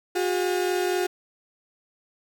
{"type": "tone pair together", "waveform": "35% pulse", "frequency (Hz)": [360, 404.1], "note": ["F#4", "G#4"], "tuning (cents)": [-47, -47], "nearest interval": "major second", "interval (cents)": 200, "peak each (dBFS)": [-22, -27], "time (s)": [0.15, 1.07], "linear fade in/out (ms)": 10, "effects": []}